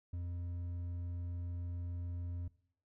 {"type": "tone with hard clipping", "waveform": "triangle", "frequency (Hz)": 87.31, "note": "F2", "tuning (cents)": 0, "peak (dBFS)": -39, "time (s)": [0.13, 2.48], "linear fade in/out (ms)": 5, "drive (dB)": 7, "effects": ["noise-tail reverb RT60 0.6 s tail -20 dB re dry"]}